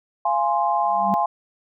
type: chord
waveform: sine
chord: F minor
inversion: none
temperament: equal with one note detuned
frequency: 689.6 / 830.6 / 1046.5 Hz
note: F5 / Ab5 / C6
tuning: -22 / 0 / 0 cents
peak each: -23 / -21 / -23 dBFS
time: 0.25-1.26 s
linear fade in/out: 5 ms
type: tone with exponential growth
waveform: sine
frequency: 197.6 Hz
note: G3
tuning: 14 cents sharp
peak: -19 dBFS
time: 0.82-1.14 s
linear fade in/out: 0 ms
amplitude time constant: 69 ms
effects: none